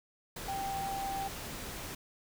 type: tone in noise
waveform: sine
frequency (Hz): 784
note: G5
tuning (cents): 0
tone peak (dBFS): -34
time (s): 0.48-1.28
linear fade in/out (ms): 5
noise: pink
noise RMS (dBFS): -42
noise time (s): 0.36-1.95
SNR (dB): +5
effects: none